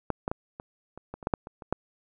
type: clicks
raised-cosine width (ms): 1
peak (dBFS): -12 / -14 / -15 / -24 / -28 / -23 / -28 / -12 / -9 / -26 / -28 / -11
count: 12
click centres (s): 0.103 / 0.279 / 0.315 / 0.599 / 0.976 / 1.14 / 1.228 / 1.271 / 1.338 / 1.471 / 1.622 / 1.726
effects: none